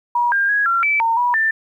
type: tone with pitch steps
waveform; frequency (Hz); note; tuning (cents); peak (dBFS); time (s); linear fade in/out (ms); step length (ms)
sine; 960 / 1603 / 1659 / 1368 / 2314 / 913 / 973 / 1780; B5 / G6 / G#6 / F6 / D7 / A#5 / B5 / A6; -49 / +38 / -2 / -36 / -26 / -36 / -26 / +20; -14; 0.15-1.51; 5; 170
effects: 9-bit